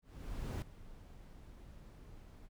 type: noise with ADSR envelope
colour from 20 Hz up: brown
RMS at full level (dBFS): -37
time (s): 0.02-2.49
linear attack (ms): 600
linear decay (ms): 3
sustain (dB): -17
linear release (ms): 40
effects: none